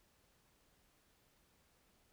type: silence
effects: pink hiss -73 dBFS RMS until 2.12 s